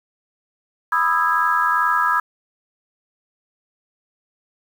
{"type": "chord", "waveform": "sine", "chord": "E major seventh", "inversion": "second", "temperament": "just", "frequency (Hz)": [988.9, 1236.1, 1318.5, 1648.1], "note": ["B5", "D#6", "E6", "G#6"], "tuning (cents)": [2, -12, 0, -14], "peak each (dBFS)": -21, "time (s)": [0.92, 2.2], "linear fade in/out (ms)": 5, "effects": ["7-bit"]}